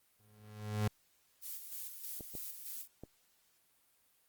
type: tone with exponential growth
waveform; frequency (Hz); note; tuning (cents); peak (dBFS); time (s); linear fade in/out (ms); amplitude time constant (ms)
35% pulse; 105.8; G#2; +33; -27; 0.19-0.88; 5; 150
type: noise with tremolo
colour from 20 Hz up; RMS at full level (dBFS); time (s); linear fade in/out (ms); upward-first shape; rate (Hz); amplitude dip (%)
violet; -43; 1.41-2.88; 50; square; 3.2; 50
type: clicks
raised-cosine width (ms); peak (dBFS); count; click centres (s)
2; -33; 3; 2.208 / 2.352 / 3.036
effects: white hiss -72 dBFS RMS until 4.28 s + Opus 32 kbps